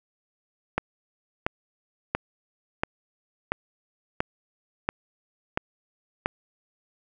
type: click train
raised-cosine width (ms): 0.5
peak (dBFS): -8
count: 9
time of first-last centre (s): 0.78-6.259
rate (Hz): 1.46
effects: none